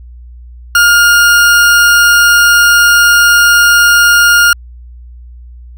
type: tone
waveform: 40% pulse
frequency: 1416 Hz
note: F6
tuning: 23 cents sharp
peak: -3 dBFS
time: 0.75-4.53 s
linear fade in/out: 2 ms
effects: added 60 Hz sine -29 dBFS peak until 5.77 s